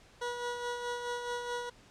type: tone with tremolo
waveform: 20% pulse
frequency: 484 Hz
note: B4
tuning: 35 cents flat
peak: -28 dBFS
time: 0.21-1.7 s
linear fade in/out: 10 ms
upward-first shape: sine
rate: 4.7 Hz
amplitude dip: 45%
effects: pink hiss -59 dBFS RMS until 1.9 s + low-pass 7000 Hz 12 dB/octave